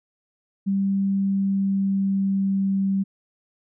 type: tone with pitch glide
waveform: sine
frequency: 196 to 194.53 Hz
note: G3 to G3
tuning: 0 to -13 cents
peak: -19 dBFS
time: 0.66-3.04 s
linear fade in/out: 20 ms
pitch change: -13 cents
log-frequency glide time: 1.02-2.88 s
effects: none